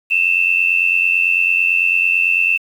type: tone pair together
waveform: sine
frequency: 2611 / 2700 Hz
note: E7 / E7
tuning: -17 / +41 cents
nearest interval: minor second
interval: 58 cents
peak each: -15 dBFS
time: 0.1-2.58 s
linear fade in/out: 20 ms
effects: 7-bit